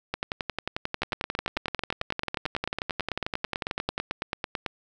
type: two click trains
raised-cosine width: 0.3 ms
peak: -12 / -12 dBFS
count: 44 / 34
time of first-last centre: 0.14-3.979 / 1.02-4.662 s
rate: 11.2 / 9.06 Hz
effects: none